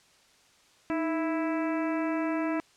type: harmonic tone with a mistuned harmonic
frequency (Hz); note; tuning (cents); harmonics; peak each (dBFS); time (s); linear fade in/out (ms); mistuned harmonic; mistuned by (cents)
329.6; E4; 0; 1 / 2 / 3 / 4 / 5 / 6 / 7 / 8; -28 / -34 / -38 / -40 / -42 / -44 / -45 / -46; 0.9-2.6; 0; 1; -81
effects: white hiss -61 dBFS RMS until 2.76 s + low-pass 7000 Hz 12 dB/octave